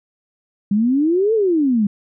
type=exponential two-way sweep; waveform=sine; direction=up then down; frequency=196 to 458 to 196.7 Hz; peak=-13 dBFS; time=0.71-1.87 s; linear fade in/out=5 ms; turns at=1.34 s; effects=none